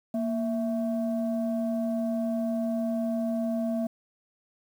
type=tone pair together; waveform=sine; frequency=233.1 / 659.3 Hz; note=A#3 / E5; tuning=0 / 0 cents; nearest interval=octave + tritone; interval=1800 cents; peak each=-26 / -30 dBFS; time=0.14-3.87 s; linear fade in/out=5 ms; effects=tanh soft clip ceiling -20 dBFS + 9-bit